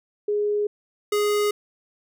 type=tone pair in turn; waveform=sine / square; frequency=415.3 / 415.3 Hz; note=G#4 / G#4; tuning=0 / 0 cents; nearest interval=unison; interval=0 cents; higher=neither; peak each=-20 / -20 dBFS; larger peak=neither; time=0.28-0.67 / 1.12-1.51 s; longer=neither; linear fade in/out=5 ms; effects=none